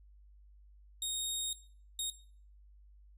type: tone bursts at uneven times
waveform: 20% pulse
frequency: 3729 Hz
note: A#7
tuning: in tune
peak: -28 dBFS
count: 2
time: 1.02-1.53 / 1.99-2.1 s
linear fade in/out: 2 ms
effects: noise-tail reverb RT60 0.5 s tail -18 dB re dry + added 50 Hz sine -56 dBFS peak until 3.17 s